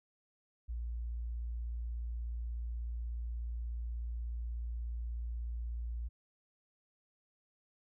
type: tone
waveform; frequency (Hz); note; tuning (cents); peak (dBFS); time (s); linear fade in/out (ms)
sine; 58.27; A#1; 0; -36; 0.68-6.09; 20
effects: none